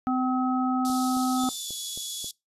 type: harmonic tone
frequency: 256.1 Hz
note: C4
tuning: 37 cents flat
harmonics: 1 / 3 / 5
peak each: -24 / -29 / -31 dBFS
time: 0.07-1.49 s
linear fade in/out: 0 ms
type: band-pass noise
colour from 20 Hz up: pink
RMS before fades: -38 dBFS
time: 0.85-2.31 s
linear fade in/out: 0 ms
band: 3700 to 13000 Hz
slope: 48 dB/octave
type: click train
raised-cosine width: 2 ms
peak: -31 dBFS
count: 6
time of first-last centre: 0.9-2.244 s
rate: 3.72 Hz
type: tone with pitch glide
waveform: 25% pulse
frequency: 3520 to 3394 Hz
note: A7 to G#7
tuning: 0 to +37 cents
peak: -31 dBFS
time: 1.35-2.32 s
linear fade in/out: 50 ms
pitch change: -63 cents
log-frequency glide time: 1.57-1.73 s
effects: noise-tail reverb RT60 0.2 s tail -23 dB re dry + resampled to 32000 Hz